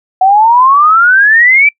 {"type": "exponential sweep", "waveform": "sine", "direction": "up", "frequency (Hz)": [740, 2349], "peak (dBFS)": -3, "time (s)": [0.21, 1.69], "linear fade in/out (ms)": 5, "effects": ["noise-tail reverb RT60 0.1 s tail -26 dB re dry"]}